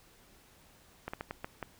slowing click train, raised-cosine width 0.5 ms, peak -22 dBFS, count 6, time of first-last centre 1.08-1.627 s, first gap 55 ms, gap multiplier 1.35, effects pink hiss -61 dBFS RMS until 1.79 s

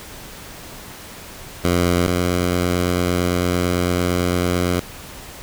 10% pulse tone pair in turn, 87.9 / 88.92 Hz, F2 / F2, +12 / +32 cents, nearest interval unison, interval 20 cents, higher second, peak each -7 / -9 dBFS, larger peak first, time 1.64-2.07 / 2.07-4.8 s, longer second, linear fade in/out 5 ms, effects pink hiss -37 dBFS RMS until 5.42 s

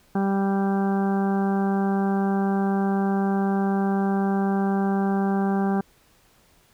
harmonic tone, 196 Hz, G3, in tune, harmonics 1 / 2 / 3 / 4 / 5 / 6 / 7 / 8, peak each -21 / -28 / -38 / -29 / -39 / -39 / -42 / -39 dBFS, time 0.15-5.81 s, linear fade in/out 5 ms, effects pink hiss -59 dBFS RMS until 6.73 s

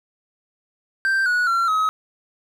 triangle tone with pitch steps, 1568 / 1463 / 1365 / 1273.6 Hz, G6 / F#6 / F6 / D#6, 0 / -20 / -40 / +40 cents, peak -15 dBFS, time 1.05-1.89 s, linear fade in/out 0 ms, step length 210 ms, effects none

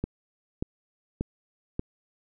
click train, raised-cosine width 3 ms, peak -15 dBFS, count 4, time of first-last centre 0.04-1.794 s, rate 1.71 Hz, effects none

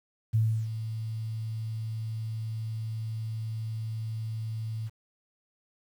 sine tone with ADSR envelope, 111 Hz, A2, 16 cents sharp, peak -20 dBFS, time 0.33-4.9 s, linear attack 20 ms, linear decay 320 ms, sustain -11 dB, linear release 35 ms, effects 9-bit

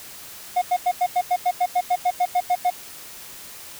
triangle tone bursts, 721 Hz, F#5, 45 cents flat, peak -14 dBFS, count 15, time 0.56-2.704 s, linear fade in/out 10 ms, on 58 ms, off 91 ms, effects white hiss -40 dBFS RMS until 3.79 s

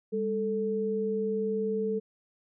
sine tone pair together, 201.3 / 440 Hz, G3 / A4, +46 / 0 cents, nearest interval octave + major second, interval 1354 cents, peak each -32 / -28 dBFS, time 0.12-2 s, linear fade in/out 20 ms, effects none

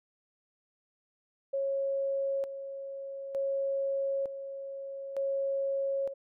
sine tone with tremolo, 548 Hz, C#5, 20 cents flat, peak -28 dBFS, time 1.53-6.14 s, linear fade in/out 10 ms, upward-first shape square, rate 0.55 Hz, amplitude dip 65%, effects none

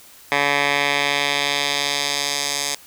10% pulse tone with band-pass filter sweep, 142.7 Hz, D3, 49 cents flat, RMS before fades -21 dBFS, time 0.32-2.75 s, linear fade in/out 0 ms, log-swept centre 1900 to 6500 Hz, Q 1.2, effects white hiss -46 dBFS RMS until 2.86 s

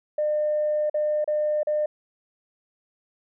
sine tone with dropouts, 603 Hz, D5, 46 cents sharp, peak -20 dBFS, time 0.18-1.86 s, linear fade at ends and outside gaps 5 ms, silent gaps 0.898-0.942 / 1.244-1.276 / 1.632-1.67 s, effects tanh soft clip ceiling -16 dBFS

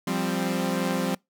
sawtooth chord, F suspended second, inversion none, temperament equal with one note detuned, 174.61 / 197.25 / 261.6 Hz, F3 / G3 / C4, 0 / +11 / 0 cents, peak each -25 dBFS, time 0.07-1.15 s, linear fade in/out 5 ms, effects noise-tail reverb RT60 0.2 s tail -26 dB re dry

